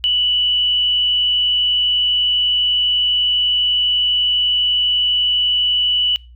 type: tone with frequency modulation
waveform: sine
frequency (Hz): 2960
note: F#7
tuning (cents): 0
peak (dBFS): -13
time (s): 0.04-6.16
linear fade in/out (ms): 0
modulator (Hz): 132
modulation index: 0.31
effects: noise-tail reverb RT60 0.3 s tail -23 dB re dry + added 60 Hz sine -39 dBFS peak until 6.35 s